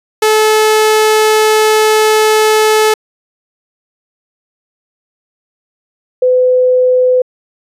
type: tone pair in turn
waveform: sawtooth / sine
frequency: 432.5 / 505.3 Hz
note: A4 / B4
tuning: -30 / +40 cents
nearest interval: minor third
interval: 270 cents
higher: second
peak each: -3 / -6 dBFS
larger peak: first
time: 0.22-2.94 / 6.22-7.22 s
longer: first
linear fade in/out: 5 ms
effects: resampled to 32000 Hz